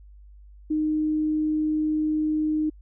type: tone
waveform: sine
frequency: 307.9 Hz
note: D#4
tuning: 18 cents flat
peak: -21 dBFS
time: 0.7-2.7 s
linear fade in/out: 10 ms
effects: added 50 Hz sine -45 dBFS peak until 2.81 s